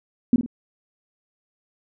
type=tone with echo; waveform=sine; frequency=242.1 Hz; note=B3; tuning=34 cents flat; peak=-11 dBFS; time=0.33-0.36 s; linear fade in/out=2 ms; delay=51 ms; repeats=2; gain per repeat=-9 dB; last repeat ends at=0.462 s; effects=none